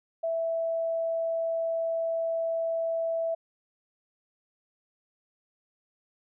sine tone, 659.3 Hz, E5, in tune, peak -26 dBFS, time 0.23-3.35 s, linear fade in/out 10 ms, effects none

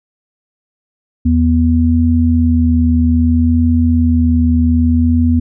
sine tone pair together, 81.61 / 244.2 Hz, E2 / B3, -17 / -19 cents, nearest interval octave + perfect fifth, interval 1898 cents, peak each -11 dBFS, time 1.25-5.4 s, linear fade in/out 10 ms, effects none

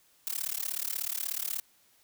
blue noise with amplitude modulation, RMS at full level -30 dBFS, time 0.27-1.6 s, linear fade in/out 0 ms, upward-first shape sine, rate 36.5 Hz, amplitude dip 100%, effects white hiss -65 dBFS RMS until 2.03 s

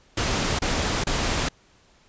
pink noise bursts, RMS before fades -24 dBFS, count 3, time 0.17-1.488 s, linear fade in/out 5 ms, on 420 ms, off 29 ms, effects pink hiss -58 dBFS RMS until 2.08 s + resampled to 16000 Hz

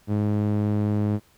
sawtooth tone with band-pass filter, 104.5 Hz, G#2, 11 cents sharp, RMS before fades -23 dBFS, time 0.07-1.2 s, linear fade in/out 50 ms, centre 210 Hz, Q 0.87, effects pink hiss -59 dBFS RMS until 1.37 s

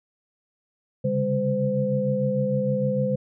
sine tone cluster, 134.1 / 140.7 / 201.9 / 513 Hz, C3 / C#3 / G#3 / C5, +43 / +26 / -49 / -34 cents, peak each -30 / -28 / -26 / -24 dBFS, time 1.04-3.16 s, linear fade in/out 10 ms, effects none

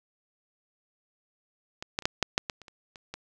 clicks, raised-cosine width 0.2 ms, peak -19 / -10 / -29 / -6 / -6 / -6 / -14 / -30 / -30 / -28 / -20 dBFS, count 11, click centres 1.825 / 1.989 / 2.023 / 2.055 / 2.227 / 2.379 / 2.498 / 2.617 / 2.682 / 2.958 / 3.14 s, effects none

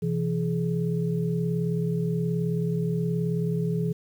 sine tone cluster, 128.7 / 167.5 / 421.9 Hz, C3 / E3 / G#4, -28 / +28 / +27 cents, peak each -30 / -25 / -31 dBFS, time 0.02-3.93 s, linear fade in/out 10 ms, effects 9-bit

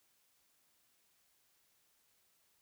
silence, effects white hiss -74 dBFS RMS until 2.61 s

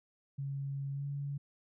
sine tone with pitch glide, 138.59 to 141.5 Hz, C#3 to C#3, 0 to +36 cents, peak -35 dBFS, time 0.38-1.38 s, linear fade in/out 10 ms, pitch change +36 cents, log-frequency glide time 0.92-1.05 s, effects none

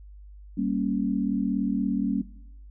sine chord, G diminished, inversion none, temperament equal, 196 / 233.1 / 277.2 Hz, G3 / Bb3 / Db4, 0 / 0 / 0 cents, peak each -28 dBFS, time 0.57-2.22 s, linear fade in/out 10 ms, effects noise-tail reverb RT60 0.8 s tail -19 dB re dry + added 50 Hz sine -43 dBFS peak until 2.7 s

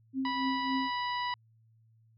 sine tone with tremolo, 265.2 Hz, C4, 23 cents sharp, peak -28 dBFS, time 0.13-0.91 s, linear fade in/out 50 ms, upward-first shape triangle, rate 3.6 Hz, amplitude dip 80%
harmonic tone, 982 Hz, B5, 10 cents flat, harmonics 1 / 2 / 3 / 4 / 5, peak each -32 / -38 / -42 / -44 / -46 dBFS, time 0.25-1.34 s, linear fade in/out 2 ms
effects added 112 Hz sine -61 dBFS peak until 2.17 s

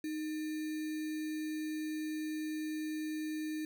sine tone with sample-and-hold, 310 Hz, D#4, 6 cents flat, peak -35 dBFS, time 0.04-3.65 s, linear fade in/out 2 ms, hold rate 2100 Hz, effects none

